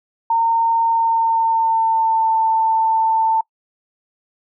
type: tone with pitch glide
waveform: sine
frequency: 915 to 892 Hz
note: A#5 to A5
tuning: -32 to +23 cents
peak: -13 dBFS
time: 0.3-3.41 s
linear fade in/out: 5 ms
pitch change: -45 cents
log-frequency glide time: 0.86-2.34 s
effects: noise-tail reverb RT60 0.1 s tail -25 dB re dry